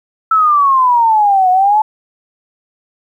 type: exponential two-way sweep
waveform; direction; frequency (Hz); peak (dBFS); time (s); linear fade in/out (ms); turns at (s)
sine; down then up; 1328 to 727 to 875; -7; 0.31-1.82; 5; 1.5
effects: 8-bit